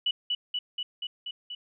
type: tone with echo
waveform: sine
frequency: 2955 Hz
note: F#7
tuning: 3 cents flat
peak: -23 dBFS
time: 0.06-0.11 s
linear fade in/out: 5 ms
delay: 240 ms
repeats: 6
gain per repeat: -2 dB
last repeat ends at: 1.55 s
effects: none